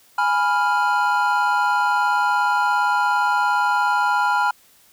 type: chord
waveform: triangle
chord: F diminished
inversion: first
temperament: equal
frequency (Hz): 830.6 / 987.8 / 1396.9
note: Ab5 / Cb6 / F6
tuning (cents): 0 / 0 / 0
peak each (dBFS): -19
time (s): 0.18-4.51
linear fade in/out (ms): 5
effects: white hiss -54 dBFS RMS until 4.92 s